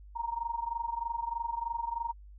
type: tone with amplitude modulation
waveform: sine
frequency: 932.3 Hz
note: A#5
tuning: in tune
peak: -28 dBFS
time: 0.15-2.13 s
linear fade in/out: 20 ms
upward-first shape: sine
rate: 23.2 Hz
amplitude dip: 85%
effects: added 50 Hz sine -48 dBFS peak until 2.38 s